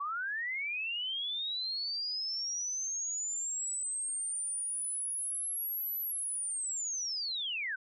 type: linear two-way sweep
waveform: sine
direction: up then down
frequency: 1108.7 to 12000 to 1466 Hz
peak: -33 dBFS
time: 0-7.76 s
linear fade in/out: 10 ms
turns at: 5.99 s
effects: none